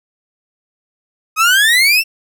30% pulse exponential sweep, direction up, 1244.5 to 2744 Hz, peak -6 dBFS, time 1.36-2.04 s, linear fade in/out 50 ms, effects none

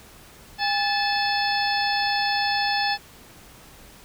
harmonic tone with a mistuned harmonic, 869 Hz, A5, 22 cents flat, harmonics 1 / 2 / 3 / 4 / 5 / 6, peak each -24 / -27 / -31 / -33 / -29 / -30 dBFS, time 0.58-2.98 s, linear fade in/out 50 ms, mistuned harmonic 1, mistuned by -120 cents, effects pink hiss -48 dBFS RMS until 4.04 s

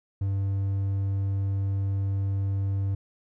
triangle tone, 98 Hz, G2, in tune, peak -22 dBFS, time 0.21-2.95 s, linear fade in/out 5 ms, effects none

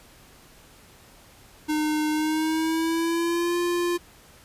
square tone with pitch glide, 305.4 to 348.8 Hz, D#4 to F4, -32 to -2 cents, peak -23 dBFS, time 1.68-3.98 s, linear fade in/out 20 ms, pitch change +230 cents, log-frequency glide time 2.1-3.58 s, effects pink hiss -52 dBFS RMS until 4.44 s + resampled to 32000 Hz

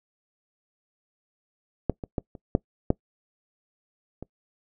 clicks, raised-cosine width 2 ms, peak -8 / -20 / -13 / -28 / -6 / -6 / -23 dBFS, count 7, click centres 1.897 / 2.038 / 2.182 / 2.352 / 2.551 / 2.904 / 4.226 s, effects noise-tail reverb RT60 0.1 s tail -23 dB re dry

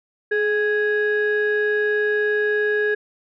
sine tone pair together, 421.6 / 1661.2 Hz, G#4 / G#6, +26 / 0 cents, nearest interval 2 octaves, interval 2374 cents, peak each -18 / -20 dBFS, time 0.31-2.95 s, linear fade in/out 10 ms, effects tanh soft clip ceiling -13 dBFS

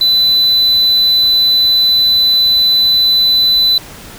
triangle tone, 4000 Hz, B7, 21 cents sharp, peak -6 dBFS, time 0.01-3.78 s, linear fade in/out 2 ms, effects pink hiss -33 dBFS RMS until 4.18 s

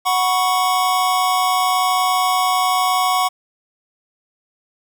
square chord, F# suspended fourth, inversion none, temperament equal, 740 / 987.8 / 1108.7 Hz, F#5 / B5 / C#6, 0 / 0 / 0 cents, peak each -19 / -25 / -19 dBFS, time 0.05-3.29 s, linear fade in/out 20 ms, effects 8-bit

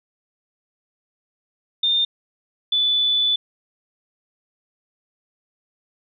sine tone pair in turn, 3619 / 3481 Hz, A7 / A7, +48 / -19 cents, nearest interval minor second, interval 67 cents, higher first, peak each -16 dBFS, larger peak neither, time 1.83-2.05 / 2.72-3.36 s, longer second, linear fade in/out 5 ms, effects none

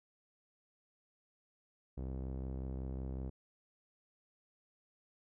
sawtooth tone with low-pass filter, 65.41 Hz, C2, in tune, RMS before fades -41 dBFS, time 1.97-3.3 s, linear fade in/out 10 ms, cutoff 480 Hz, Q 0.85, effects none

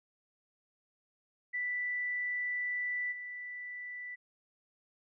sine tone with level steps, 1975.5 Hz, B6, in tune, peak -32 / -40 dBFS, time 1.53-4.16 s, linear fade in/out 20 ms, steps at 3.11 s, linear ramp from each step 20 ms, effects none

